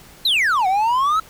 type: exponential two-way sweep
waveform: triangle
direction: down then up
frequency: 4200 to 729 to 1331 Hz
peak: -13 dBFS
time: 0.25-1.2 s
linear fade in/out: 5 ms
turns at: 0.67 s
effects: pink hiss -45 dBFS RMS until 1.29 s